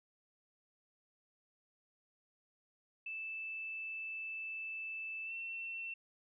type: tone with pitch glide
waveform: sine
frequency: 2637 to 2696 Hz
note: E7 to E7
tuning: 0 to +38 cents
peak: -40 dBFS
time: 3.06-5.94 s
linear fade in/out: 5 ms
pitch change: +38 cents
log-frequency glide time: 5.25-5.33 s
effects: none